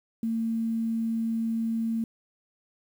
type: tone with quantisation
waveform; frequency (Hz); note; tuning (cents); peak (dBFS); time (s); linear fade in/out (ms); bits
sine; 226.6; A#3; -49; -25; 0.23-2.04; 2; 9
effects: none